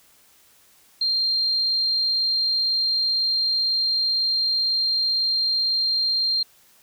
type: tone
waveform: sine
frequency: 4186 Hz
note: C8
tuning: in tune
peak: -19 dBFS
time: 1.01-6.43 s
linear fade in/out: 5 ms
effects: white hiss -56 dBFS RMS until 6.82 s